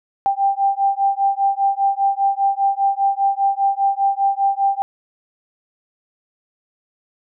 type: beating tone pair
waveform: sine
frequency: 787 / 792 Hz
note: G5 / G5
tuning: +7 / +18 cents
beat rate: 5 Hz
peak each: -18 dBFS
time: 0.26-4.82 s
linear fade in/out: 0 ms
effects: none